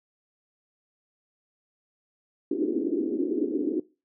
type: band-pass noise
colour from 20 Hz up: white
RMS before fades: -27 dBFS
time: 2.51-3.8 s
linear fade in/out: 5 ms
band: 270 to 370 Hz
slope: 48 dB/octave
effects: noise-tail reverb RT60 0.3 s tail -21 dB re dry